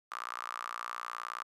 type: tone with high-pass filter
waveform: sawtooth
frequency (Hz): 59.2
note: A#1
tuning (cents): +27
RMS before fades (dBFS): -41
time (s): 0.11-1.43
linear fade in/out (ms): 10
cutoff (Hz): 1200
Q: 7.6
effects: low-pass 12000 Hz 12 dB/octave